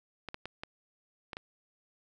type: clicks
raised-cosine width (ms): 0.3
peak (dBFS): -23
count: 6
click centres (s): 0.287 / 0.344 / 0.456 / 0.635 / 1.332 / 1.369
effects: none